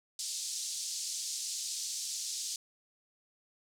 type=band-pass noise; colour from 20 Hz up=pink; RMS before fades=-38 dBFS; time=0.19-2.56 s; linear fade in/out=2 ms; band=4600 to 8500 Hz; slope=24 dB/octave; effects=none